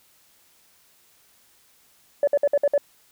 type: tone bursts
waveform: sine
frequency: 574 Hz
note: D5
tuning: 40 cents flat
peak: -14 dBFS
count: 6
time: 2.23-2.779 s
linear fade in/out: 2 ms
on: 44 ms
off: 57 ms
effects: tanh soft clip ceiling -12 dBFS + white hiss -59 dBFS RMS until 3.11 s